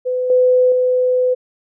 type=tone with level steps; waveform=sine; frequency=504 Hz; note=B4; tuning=35 cents sharp; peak=-16 / -9 / -12 dBFS; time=0.05-1.35 s; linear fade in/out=20 ms; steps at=0.3 / 0.72 s; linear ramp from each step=2 ms; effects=none